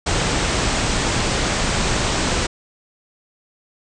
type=low-pass noise; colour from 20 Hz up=pink; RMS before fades=-20 dBFS; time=0.06-2.47 s; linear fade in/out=10 ms; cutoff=8600 Hz; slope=96 dB/octave; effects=none